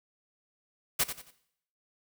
white noise with echo, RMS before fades -26 dBFS, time 0.99-1.04 s, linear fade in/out 10 ms, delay 90 ms, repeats 3, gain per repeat -10 dB, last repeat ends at 1.31 s, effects noise-tail reverb RT60 0.7 s tail -17 dB re dry

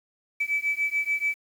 sine beating tone pair, 2300 / 2306.9 Hz, D7 / D7, -37 / -32 cents, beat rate 6.9 Hz, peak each -26 dBFS, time 0.4-1.35 s, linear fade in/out 10 ms, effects tanh soft clip ceiling -17 dBFS + 8-bit

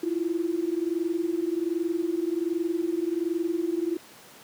sine tone pair together, 327.9 / 349.2 Hz, E4 / F4, -9 / 0 cents, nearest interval minor second, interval 109 cents, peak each -27 dBFS, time 0.03-3.97 s, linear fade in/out 5 ms, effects pink hiss -49 dBFS RMS until 4.43 s + high-pass 200 Hz 12 dB/octave

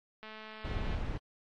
click train, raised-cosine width 0.3 ms, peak -31 dBFS, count 157, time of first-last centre 0.23-0.949 s, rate 217 Hz
brown noise, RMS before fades -35 dBFS, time 0.64-1.18 s, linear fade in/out 10 ms
effects low-pass 4000 Hz 12 dB/octave + AAC 48 kbps

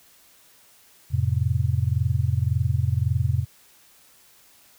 sine chord, F major, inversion none, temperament just, 87.31 / 109.13 / 130.96 Hz, F2 / A2 / C3, 0 / -14 / +2 cents, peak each -24 dBFS, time 1.1-3.46 s, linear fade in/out 50 ms, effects white hiss -55 dBFS RMS until 4.78 s

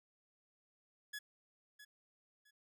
sawtooth tone with echo, 1692 Hz, G#6, 32 cents sharp, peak -39 dBFS, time 1.13-1.19 s, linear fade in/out 10 ms, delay 660 ms, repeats 2, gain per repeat -12 dB, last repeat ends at 2.51 s, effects none

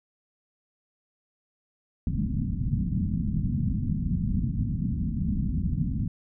white low-pass noise, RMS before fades -27 dBFS, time 2.07-6.08 s, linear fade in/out 2 ms, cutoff 230 Hz, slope 48 dB/octave, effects none

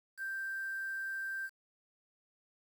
sine tone with quantisation, 1571 Hz, G6, 3 cents sharp, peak -36 dBFS, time 0.17-1.5 s, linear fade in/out 50 ms, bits 9, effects none

